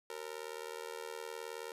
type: tone with amplitude modulation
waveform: sawtooth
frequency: 461.2 Hz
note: A#4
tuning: 19 cents flat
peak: -34 dBFS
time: 0.1-1.72 s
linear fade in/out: 2 ms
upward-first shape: sine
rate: 79.2 Hz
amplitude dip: 100%
effects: resampled to 32000 Hz